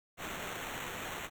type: noise with sample-and-hold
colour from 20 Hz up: white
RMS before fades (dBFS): -41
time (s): 0.17-1.3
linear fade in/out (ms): 50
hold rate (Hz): 4900
effects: none